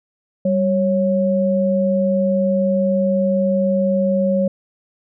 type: tone pair together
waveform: sine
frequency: 194.7 / 550.7 Hz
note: G3 / C#5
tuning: -12 / -11 cents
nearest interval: octave + tritone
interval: 1801 cents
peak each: -17 dBFS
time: 0.45-4.48 s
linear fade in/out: 5 ms
effects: none